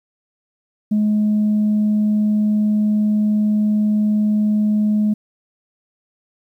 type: tone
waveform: sine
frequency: 211.3 Hz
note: G#3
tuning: 30 cents sharp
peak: -12 dBFS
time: 0.91-5.14 s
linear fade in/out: 10 ms
effects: tanh soft clip ceiling -11 dBFS + 9-bit